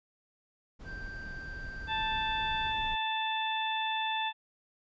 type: noise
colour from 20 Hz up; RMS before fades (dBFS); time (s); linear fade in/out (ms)
brown; -43; 0.79-2.96; 20
type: tone with pitch glide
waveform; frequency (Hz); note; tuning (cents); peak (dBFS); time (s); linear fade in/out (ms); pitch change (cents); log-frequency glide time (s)
triangle; 1568 to 1552.7; G6 to G6; 0 to -17; -40; 0.84-2.73; 50; -17; 1.91-2.53
type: harmonic tone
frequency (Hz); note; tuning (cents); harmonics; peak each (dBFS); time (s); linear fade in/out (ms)
880; A5; 0; 1 / 2 / 3 / 4; -32 / -38 / -38 / -36; 1.87-4.33; 50
effects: resampled to 16000 Hz